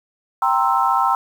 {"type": "chord", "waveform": "sine", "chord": "C dominant seventh", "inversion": "second", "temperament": "equal", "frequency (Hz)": [784, 932.3, 1046.5, 1318.5], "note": ["G5", "Bb5", "C6", "E6"], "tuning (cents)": [0, 0, 0, 0], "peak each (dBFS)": -20, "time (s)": [0.42, 1.15], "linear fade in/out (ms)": 2, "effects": ["7-bit"]}